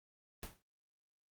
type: noise with exponential decay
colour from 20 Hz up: pink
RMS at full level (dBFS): -42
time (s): 0.43-0.62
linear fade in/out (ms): 1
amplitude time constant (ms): 41
effects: Opus 24 kbps